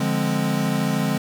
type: chord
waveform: square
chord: D half-diminished seventh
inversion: none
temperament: equal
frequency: 146.83 / 174.61 / 207.7 / 261.6 Hz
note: D3 / F3 / Ab3 / C4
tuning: 0 / 0 / 0 / 0 cents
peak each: -26 / -27 / -25 / -27 dBFS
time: 0-1.18 s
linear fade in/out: 5 ms
effects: 9-bit

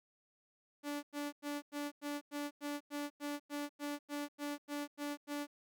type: tone bursts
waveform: sawtooth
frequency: 290.4 Hz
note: D4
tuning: 19 cents flat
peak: -34 dBFS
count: 16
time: 0.83-5.47 s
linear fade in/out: 50 ms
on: 200 ms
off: 96 ms
effects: none

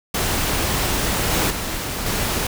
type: noise with level steps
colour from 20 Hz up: pink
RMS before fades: -21 / -19 / -26 / -22 dBFS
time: 0.14-2.47 s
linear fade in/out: 5 ms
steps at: 1.31 / 1.5 / 2.06 s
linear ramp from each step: 5 ms
effects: none

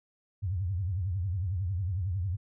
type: tone with vibrato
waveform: sine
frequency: 92.5 Hz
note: F#2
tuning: in tune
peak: -28 dBFS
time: 0.42-2.37 s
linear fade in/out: 20 ms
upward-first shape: triangle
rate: 11 Hz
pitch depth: 230 cents each way
effects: none

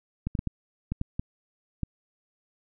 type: clicks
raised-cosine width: 5 ms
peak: -16 dBFS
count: 8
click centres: 0.27 / 0.352 / 0.391 / 0.473 / 0.92 / 1.014 / 1.195 / 1.833 s
effects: none

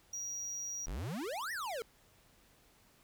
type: tone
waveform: triangle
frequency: 5750 Hz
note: F8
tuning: 50 cents sharp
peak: -37 dBFS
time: 0.13-0.86 s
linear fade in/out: 5 ms
type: exponential two-way sweep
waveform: square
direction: up then down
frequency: 36.71 to 1975.5 to 426.6 Hz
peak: -38 dBFS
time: 0.87-1.82 s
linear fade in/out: 0 ms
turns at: 1.52 s
effects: pink hiss -66 dBFS RMS until 3.03 s

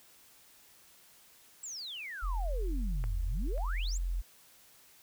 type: exponential two-way sweep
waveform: sine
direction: down then up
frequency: 7902 to 68 to 7902 Hz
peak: -39 dBFS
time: 1.63-3.98 s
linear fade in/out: 5 ms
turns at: 3.23 s
type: tone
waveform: sine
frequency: 43.65 Hz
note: F1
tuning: in tune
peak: -30 dBFS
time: 2.22-4.22 s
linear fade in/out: 20 ms
type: clicks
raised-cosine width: 0.5 ms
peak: -29 / -38 dBFS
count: 2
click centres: 3.04 / 3.579 s
effects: white hiss -60 dBFS RMS until 5.02 s

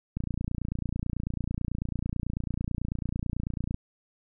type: click train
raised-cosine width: 5 ms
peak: -18 dBFS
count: 105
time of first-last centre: 0.17-3.744 s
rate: 29.1 Hz
effects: none

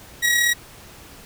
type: tone with amplitude modulation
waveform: sawtooth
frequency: 1909 Hz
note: A#6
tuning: 41 cents sharp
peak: -11 dBFS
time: 0.22-0.54 s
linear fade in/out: 20 ms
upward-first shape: sine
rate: 37.2 Hz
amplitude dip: 40%
effects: pink hiss -44 dBFS RMS until 1.25 s

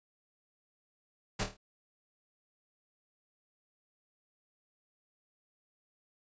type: noise with echo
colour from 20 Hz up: pink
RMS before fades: -32 dBFS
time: 1.39-1.44 s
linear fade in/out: 10 ms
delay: 26 ms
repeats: 5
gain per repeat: -6 dB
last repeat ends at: 1.57 s
effects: resampled to 16000 Hz

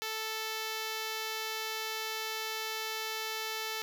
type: tone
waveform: 5% pulse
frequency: 440 Hz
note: A4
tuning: in tune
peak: -23 dBFS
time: 0.02-3.82 s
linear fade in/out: 0 ms
effects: none

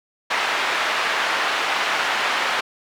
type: band-pass noise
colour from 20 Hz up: pink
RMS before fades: -22 dBFS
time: 0.3-2.61 s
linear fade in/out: 10 ms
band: 930 to 2800 Hz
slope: 12 dB/octave
effects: none

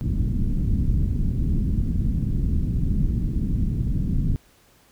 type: low-pass noise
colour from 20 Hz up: pink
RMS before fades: -22 dBFS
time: 0.01-4.36 s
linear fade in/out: 0 ms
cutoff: 230 Hz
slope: 24 dB/octave
effects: pink hiss -57 dBFS RMS until 4.91 s

